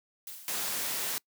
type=noise with exponential decay; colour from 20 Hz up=blue; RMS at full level=-40 dBFS; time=0.27-0.96 s; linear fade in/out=2 ms; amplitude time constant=150 ms
type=noise; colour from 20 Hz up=white; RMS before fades=-33 dBFS; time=0.48-1.18 s; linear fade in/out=0 ms
effects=noise-tail reverb RT60 0.1 s tail -25 dB re dry + high-pass 150 Hz 12 dB/octave